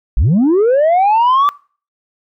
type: linear sweep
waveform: sine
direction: up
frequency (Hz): 37.73 to 1174.7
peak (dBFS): -6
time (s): 0.17-1.49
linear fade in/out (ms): 0
effects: noise-tail reverb RT60 0.4 s tail -24 dB re dry + tanh soft clip ceiling -7 dBFS